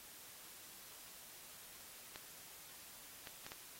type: clicks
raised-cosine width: 0.2 ms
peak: -30 dBFS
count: 4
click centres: 2.159 / 3.272 / 3.465 / 3.519 s
effects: white hiss -56 dBFS RMS until 3.79 s + AAC 48 kbps